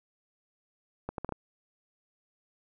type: accelerating click train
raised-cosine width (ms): 1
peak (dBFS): -20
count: 5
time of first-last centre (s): 1.09-1.323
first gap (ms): 92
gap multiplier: 0.7
effects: none